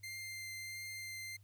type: tone with vibrato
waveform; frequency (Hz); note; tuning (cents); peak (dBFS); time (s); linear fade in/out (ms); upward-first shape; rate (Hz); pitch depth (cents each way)
sawtooth; 2093; C7; 0; -40; 0.03-1.37; 10; triangle; 1.5; 9
effects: added 101 Hz sine -59 dBFS peak until 1.43 s + white hiss -75 dBFS RMS until 1.43 s